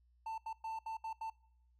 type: tone bursts at uneven times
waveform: triangle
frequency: 891 Hz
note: A5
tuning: 22 cents sharp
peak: -37 dBFS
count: 6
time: 0.26-0.38 / 0.46-0.53 / 0.64-0.79 / 0.86-0.97 / 1.04-1.13 / 1.21-1.3 s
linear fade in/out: 5 ms
effects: noise-tail reverb RT60 0.8 s tail -24 dB re dry + added 60 Hz sine -67 dBFS peak until 1.79 s